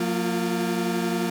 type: tone cluster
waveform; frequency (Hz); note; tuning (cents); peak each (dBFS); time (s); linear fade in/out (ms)
35% pulse; 179.2 / 230 / 346.9; F3 / A#3 / F4; +45 / -23 / -12; -26; 0-1.3; 5
effects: none